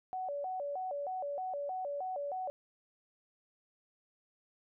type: tone with vibrato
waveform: sine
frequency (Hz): 653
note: E5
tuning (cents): -17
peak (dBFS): -35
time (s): 0.13-2.5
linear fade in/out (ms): 0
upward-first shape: square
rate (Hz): 3.2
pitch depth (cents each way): 230
effects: none